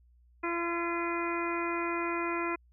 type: harmonic tone with a mistuned harmonic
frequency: 340.7 Hz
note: F4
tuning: 43 cents flat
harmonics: 1 / 2 / 3 / 4 / 5 / 6 / 7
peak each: -33 / -41 / -36 / -38 / -44 / -40 / -39 dBFS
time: 0.43-2.56 s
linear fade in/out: 10 ms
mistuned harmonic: 7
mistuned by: +48 cents
effects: added 60 Hz sine -59 dBFS peak until 2.72 s